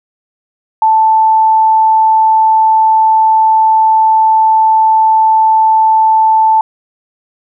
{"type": "tone", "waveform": "sine", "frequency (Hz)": 880, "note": "A5", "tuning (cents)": 0, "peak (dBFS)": -5, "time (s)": [0.82, 6.61], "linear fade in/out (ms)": 2, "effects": []}